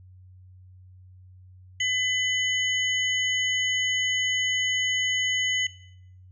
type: tone cluster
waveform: sine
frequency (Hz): 2014 / 3000 / 6560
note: B6 / F#7 / G#8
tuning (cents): +33 / +23 / -22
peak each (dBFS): -26 / -26 / -32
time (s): 1.8-5.67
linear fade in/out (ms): 5
effects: noise-tail reverb RT60 0.7 s tail -18 dB re dry + added 92 Hz sine -47 dBFS peak until 6.31 s